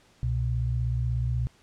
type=tone pair together; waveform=sine; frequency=65.35 / 121.7 Hz; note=C2 / B2; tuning=-1 / -25 cents; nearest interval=major seventh; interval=1076 cents; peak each=-28 / -26 dBFS; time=0.23-1.47 s; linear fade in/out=0 ms; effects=pink hiss -60 dBFS RMS until 1.62 s + low-pass 8000 Hz 12 dB/octave